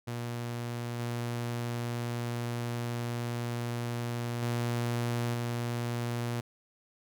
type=tone with level steps; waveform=sawtooth; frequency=119.2 Hz; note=A#2; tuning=39 cents sharp; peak=-30 / -28 / -25 / -27 dBFS; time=0.07-6.41 s; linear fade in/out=10 ms; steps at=0.99 / 4.42 / 5.34 s; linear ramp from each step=2 ms; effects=none